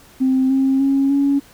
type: tone with pitch steps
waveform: sine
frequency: 261.6 / 267.6 / 273.7 / 279.9 Hz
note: C4 / C4 / C#4 / C#4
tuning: 0 / +39 / -22 / +17 cents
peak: -12 dBFS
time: 0.2-1.4 s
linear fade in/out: 20 ms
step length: 300 ms
effects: tanh soft clip ceiling -8 dBFS + pink hiss -47 dBFS RMS until 1.53 s